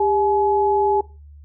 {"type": "tone pair together", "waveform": "sine", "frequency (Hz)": [400.6, 848.1], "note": ["G4", "G#5"], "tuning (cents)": [38, 36], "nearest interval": "octave + minor second", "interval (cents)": 1298, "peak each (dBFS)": -18, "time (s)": [0, 1.01], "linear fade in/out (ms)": 5, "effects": ["noise-tail reverb RT60 0.3 s tail -20 dB re dry", "added 73 Hz sine -40 dBFS peak until 1.44 s"]}